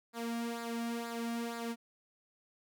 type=tone with flanger; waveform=sawtooth; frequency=233.1 Hz; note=A#3; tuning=in tune; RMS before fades=-38 dBFS; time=0.13-1.76 s; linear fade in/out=50 ms; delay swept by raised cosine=0.33 to 2.03 ms; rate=2.1 Hz; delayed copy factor=-0.65; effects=none